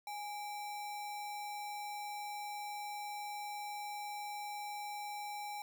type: tone with sample-and-hold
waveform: sine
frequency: 828 Hz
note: G#5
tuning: 5 cents flat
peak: -40 dBFS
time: 0.07-5.62 s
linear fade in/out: 2 ms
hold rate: 3150 Hz
effects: none